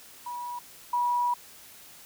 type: tone pair in turn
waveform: sine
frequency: 970 / 970 Hz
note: B5 / B5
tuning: -31 / -31 cents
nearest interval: unison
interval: 0 cents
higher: neither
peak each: -33 / -23 dBFS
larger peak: second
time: 0.26-0.59 / 0.93-1.34 s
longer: second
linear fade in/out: 5 ms
effects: white hiss -50 dBFS RMS until 2.05 s